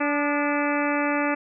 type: harmonic tone with a mistuned harmonic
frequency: 289.9 Hz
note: D4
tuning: 22 cents flat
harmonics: 1 / 2 / 3 / 4 / 5 / 6 / 7 / 8 / 9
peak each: -25 / -28 / -30 / -31 / -32 / -33 / -33 / -34 / -35 dBFS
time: 0-1.35 s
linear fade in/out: 10 ms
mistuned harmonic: 4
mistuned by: +49 cents
effects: none